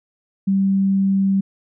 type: tone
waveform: sine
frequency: 194.5 Hz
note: G3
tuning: 13 cents flat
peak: -14 dBFS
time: 0.47-1.41 s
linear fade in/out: 10 ms
effects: none